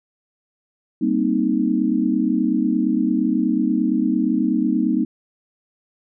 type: chord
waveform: sine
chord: C minor seventh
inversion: second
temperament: equal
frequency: 196 / 233.1 / 261.6 / 311.1 Hz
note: G3 / Bb3 / C4 / Eb4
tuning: 0 / 0 / 0 / 0 cents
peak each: -24 / -21 / -22 / -21 dBFS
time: 1.01-5.05 s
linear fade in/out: 10 ms
effects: none